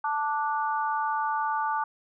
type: harmonic tone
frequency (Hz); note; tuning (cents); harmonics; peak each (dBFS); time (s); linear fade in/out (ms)
293.7; D4; 0; 3 / 4 / 5; -27 / -30 / -34; 0.04-1.84; 5
effects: none